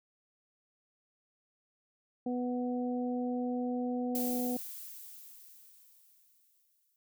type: harmonic tone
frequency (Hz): 247.2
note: B3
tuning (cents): +2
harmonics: 1 / 2 / 3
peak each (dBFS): -32 / -38 / -42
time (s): 2.26-4.57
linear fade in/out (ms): 5
type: noise with exponential decay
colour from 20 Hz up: violet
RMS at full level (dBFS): -36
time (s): 4.15-6.96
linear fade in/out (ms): 1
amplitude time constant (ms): 610
effects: none